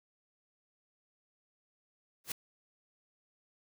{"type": "noise with exponential growth", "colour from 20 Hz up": "white", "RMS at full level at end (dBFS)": -30, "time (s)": [2.24, 2.32], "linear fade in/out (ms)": 5, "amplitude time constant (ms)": 17, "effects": []}